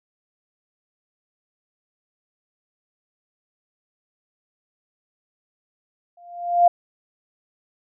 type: tone with exponential growth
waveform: sine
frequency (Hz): 698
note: F5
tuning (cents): -1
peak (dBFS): -8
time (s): 6.17-6.68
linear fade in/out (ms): 5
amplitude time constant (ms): 110
effects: none